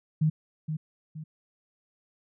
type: tone with echo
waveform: sine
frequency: 155.56 Hz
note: D#3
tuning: in tune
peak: -20 dBFS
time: 0.21-0.3 s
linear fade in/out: 10 ms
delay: 470 ms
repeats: 2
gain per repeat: -8 dB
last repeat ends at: 1.24 s
effects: none